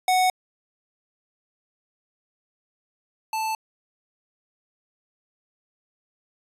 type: tone pair in turn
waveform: square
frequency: 740 / 880 Hz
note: F#5 / A5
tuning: 0 / 0 cents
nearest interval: minor third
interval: 300 cents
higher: second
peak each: -18 / -25 dBFS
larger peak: first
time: 0.08-0.3 / 3.33-3.55 s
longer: neither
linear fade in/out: 2 ms
effects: resampled to 32000 Hz